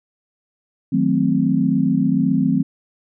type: chord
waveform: sine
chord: D# diminished seventh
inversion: none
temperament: equal with one note detuned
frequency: 157.74 / 185 / 220 / 261.6 Hz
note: D#3 / F#3 / A3 / C4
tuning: +24 / 0 / 0 / 0 cents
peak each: -22 / -20 / -21 / -18 dBFS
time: 0.92-2.63 s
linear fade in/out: 10 ms
effects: none